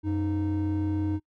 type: tone pair together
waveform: triangle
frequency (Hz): 92 / 309.6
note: F#2 / D#4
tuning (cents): -9 / -9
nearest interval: octave + major sixth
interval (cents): 2100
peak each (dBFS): -25 / -24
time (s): 0.03-1.2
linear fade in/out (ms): 50
effects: noise-tail reverb RT60 0.1 s tail -25 dB re dry + tanh soft clip ceiling -19 dBFS